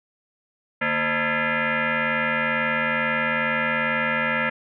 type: tone with frequency modulation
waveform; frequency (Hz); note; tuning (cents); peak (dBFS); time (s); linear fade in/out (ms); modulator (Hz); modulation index
sine; 147.4; D3; +7; -20; 0.81-4.5; 10; 377; 5.9
effects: none